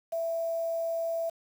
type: tone with quantisation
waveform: sine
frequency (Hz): 663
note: E5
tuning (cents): +10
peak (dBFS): -28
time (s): 0.12-1.3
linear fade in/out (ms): 10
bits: 8
effects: none